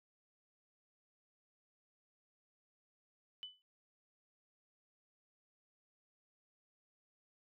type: tone with exponential decay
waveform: sine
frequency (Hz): 3000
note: F#7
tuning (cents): +23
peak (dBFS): -40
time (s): 3.43-3.62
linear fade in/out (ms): 0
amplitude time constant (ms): 40
effects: none